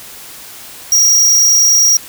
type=tone; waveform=square; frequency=5690 Hz; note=F8; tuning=31 cents sharp; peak=-7 dBFS; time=0.92-1.97 s; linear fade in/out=2 ms; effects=white hiss -33 dBFS RMS until 2.08 s